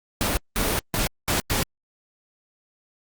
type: noise bursts at uneven times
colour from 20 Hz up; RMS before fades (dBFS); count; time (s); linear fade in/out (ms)
pink; -23; 5; 0.21-0.37 / 0.56-0.79 / 0.94-1.07 / 1.28-1.4 / 1.5-1.63; 0
effects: Opus 48 kbps